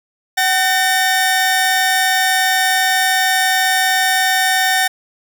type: tone pair together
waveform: sawtooth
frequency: 756.9 / 1816 Hz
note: F#5 / A#6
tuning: +39 / -46 cents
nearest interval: octave + minor third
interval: 1515 cents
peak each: -12 / -12 dBFS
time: 0.37-4.88 s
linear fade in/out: 10 ms
effects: none